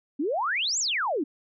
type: exponential two-way sweep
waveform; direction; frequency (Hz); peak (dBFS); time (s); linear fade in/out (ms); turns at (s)
sine; up then down; 260.5 to 7750 to 260.5; -24; 0.19-1.24; 10; 0.79
effects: none